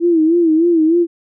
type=tone with vibrato; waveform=sine; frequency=329.8 Hz; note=E4; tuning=1 cent sharp; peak=-9 dBFS; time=0-1.07 s; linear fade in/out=50 ms; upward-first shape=sine; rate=3.3 Hz; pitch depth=97 cents each way; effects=none